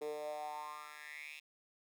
10% pulse tone with high-pass filter sweep, 150 Hz, D3, 37 cents sharp, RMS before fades -45 dBFS, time 0.01-1.4 s, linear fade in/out 10 ms, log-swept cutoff 410 to 2800 Hz, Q 6.3, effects none

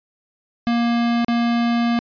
square tone with dropouts, 235.5 Hz, A#3, 18 cents sharp, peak -17 dBFS, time 0.67-1.99 s, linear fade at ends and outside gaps 0 ms, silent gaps 1.246-1.283 s, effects resampled to 11025 Hz

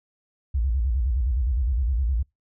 sine tone with vibrato, 61.74 Hz, B1, in tune, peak -20 dBFS, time 0.54-2.23 s, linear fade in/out 10 ms, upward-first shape square, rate 9.7 Hz, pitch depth 190 cents each way, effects noise-tail reverb RT60 0.2 s tail -26 dB re dry

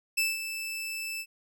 sawtooth tone with ADSR envelope, 2637 Hz, E7, in tune, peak -20 dBFS, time 0.17-1.26 s, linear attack 12 ms, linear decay 190 ms, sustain -10 dB, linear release 60 ms, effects none

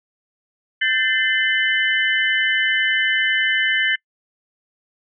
sine tone cluster, 1562 / 1772 / 2068 / 3004 Hz, G6 / A6 / C7 / F#7, -7 / +12 / -21 / +26 cents, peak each -24 / -20 / -21 / -23 dBFS, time 0.81-3.96 s, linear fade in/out 10 ms, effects noise-tail reverb RT60 0.1 s tail -26 dB re dry

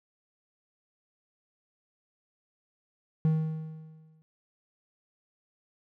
triangle tone with exponential decay, 157.9 Hz, D#3, 26 cents sharp, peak -18 dBFS, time 3.25-4.22 s, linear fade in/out 0 ms, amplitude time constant 210 ms, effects none

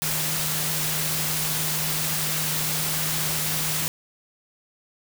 sine tone in noise, 155.56 Hz, D#3, in tune, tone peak -32 dBFS, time 0.02-3.88 s, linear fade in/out 0 ms, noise white, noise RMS -26 dBFS, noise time 0.02-3.88 s, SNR -9 dB, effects none

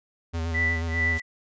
square tone with vibrato, 82.41 Hz, E2, in tune, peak -27 dBFS, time 0.33-1.19 s, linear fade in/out 20 ms, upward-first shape square, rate 8.2 Hz, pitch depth 28 cents each way
sine tone with tremolo, 1975.5 Hz, B6, in tune, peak -21 dBFS, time 0.54-1.22 s, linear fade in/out 10 ms, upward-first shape sine, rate 2.4 Hz, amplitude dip 100%
white noise with exponential growth, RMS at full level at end -33 dBFS, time 1.11-1.2 s, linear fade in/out 5 ms, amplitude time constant 19 ms
effects resampled to 16000 Hz

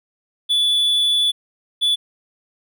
triangle tone pair in turn, 3452 / 3452 Hz, A7 / A7, -34 / -34 cents, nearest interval unison, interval 0 cents, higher neither, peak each -13 dBFS, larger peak neither, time 0.49-1.32 / 1.81-1.96 s, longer first, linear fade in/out 20 ms, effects none

